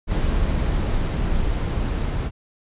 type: noise with level ramp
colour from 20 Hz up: brown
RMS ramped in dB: -20 to -23 dBFS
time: 0.07-2.31 s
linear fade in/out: 50 ms
effects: resampled to 8000 Hz